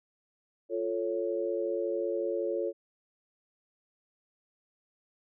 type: chord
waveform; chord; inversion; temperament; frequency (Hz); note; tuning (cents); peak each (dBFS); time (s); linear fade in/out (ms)
sine; F augmented; none; equal; 349.2 / 440 / 554.4; F4 / A4 / C#5; 0 / 0 / 0; -33; 0.69-2.73; 50
effects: none